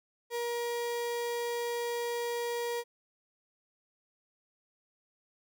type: tone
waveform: 35% pulse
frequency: 474.6 Hz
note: A#4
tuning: 31 cents sharp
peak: -30 dBFS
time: 0.3-2.84 s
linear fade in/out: 50 ms
effects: none